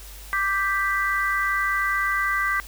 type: chord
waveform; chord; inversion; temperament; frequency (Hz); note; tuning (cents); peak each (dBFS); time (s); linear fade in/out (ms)
sine; G major; second; equal; 1174.7 / 1568 / 1975.5; D6 / G6 / B6; 0 / 0 / 0; -25; 0.33-2.6; 0
effects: added 50 Hz sine -40 dBFS peak until 2.67 s + white hiss -44 dBFS RMS until 2.67 s